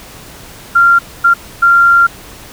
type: tone bursts at uneven times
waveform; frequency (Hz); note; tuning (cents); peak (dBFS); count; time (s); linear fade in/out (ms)
sine; 1385; F6; -15; -4; 3; 0.75-0.99 / 1.24-1.34 / 1.62-2.07; 10
effects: pink hiss -34 dBFS RMS until 2.52 s